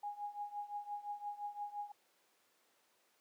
sine tone with tremolo, 824 Hz, G#5, 14 cents flat, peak -37 dBFS, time 0.03-1.92 s, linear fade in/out 5 ms, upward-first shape triangle, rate 5.8 Hz, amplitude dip 90%, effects pink hiss -73 dBFS RMS until 3.2 s + high-pass 400 Hz 12 dB/octave

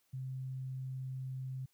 sine tone, 130.81 Hz, C3, in tune, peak -38 dBFS, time 0.13-1.66 s, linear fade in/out 10 ms, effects white hiss -75 dBFS RMS until 1.73 s

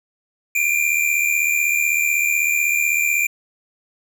square tone pair together, 2349 / 2425 Hz, D7 / D#7, 0 / -45 cents, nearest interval minor second, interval 55 cents, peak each -20 dBFS, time 0.55-3.27 s, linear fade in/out 5 ms, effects none

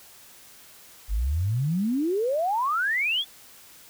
sine exponential sweep, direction up, 46.18 to 3520 Hz, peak -22 dBFS, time 1.08-3.25 s, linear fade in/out 50 ms, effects white hiss -50 dBFS RMS until 3.89 s

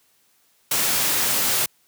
white noise, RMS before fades -21 dBFS, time 0.71-1.66 s, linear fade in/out 5 ms, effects white hiss -62 dBFS RMS until 1.87 s + high-pass 80 Hz 12 dB/octave

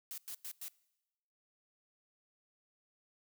blue noise bursts, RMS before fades -44 dBFS, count 4, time 0.11-0.682 s, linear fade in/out 0 ms, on 68 ms, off 100 ms, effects noise-tail reverb RT60 1.0 s tail -23 dB re dry

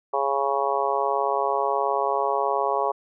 harmonic tone, 138.59 Hz, C#3, in tune, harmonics 3 / 4 / 5 / 6 / 7 / 8, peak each -28 / -28 / -28 / -28 / -28 / -28 dBFS, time 0.13-2.92 s, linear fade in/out 10 ms, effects none

